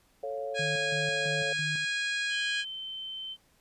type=chord; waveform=sine; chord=A augmented; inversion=none; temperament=equal; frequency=440 / 554.4 / 698.5 Hz; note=A4 / C#5 / E#5; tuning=0 / 0 / 0 cents; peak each=-38 / -34 / -40 dBFS; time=0.23-1.53 s; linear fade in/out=5 ms
type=harmonic tone; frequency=824 Hz; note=G#5; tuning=14 cents flat; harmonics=2 / 3 / 4 / 5 / 6 / 7 / 8 / 9 / 10; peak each=-31 / -35 / -37 / -39 / -46 / -51 / -51 / -47 / -50 dBFS; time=0.54-2.65 s; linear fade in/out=50 ms
type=tone with tremolo; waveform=sine; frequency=151.9 Hz; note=D#3; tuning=41 cents flat; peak=-34 dBFS; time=0.59-1.85 s; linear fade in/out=5 ms; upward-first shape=square; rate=3 Hz; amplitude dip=70%
type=tone; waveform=sine; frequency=3087 Hz; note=G7; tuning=27 cents flat; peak=-36 dBFS; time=2.29-3.37 s; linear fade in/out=50 ms
effects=pink hiss -66 dBFS RMS until 3.6 s + resampled to 32000 Hz